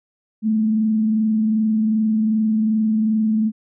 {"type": "tone with frequency modulation", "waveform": "sine", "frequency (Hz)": 218, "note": "A3", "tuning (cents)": -16, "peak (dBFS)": -15, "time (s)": [0.42, 3.52], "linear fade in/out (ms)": 50, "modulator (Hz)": 22.6, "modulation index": 0.24, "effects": []}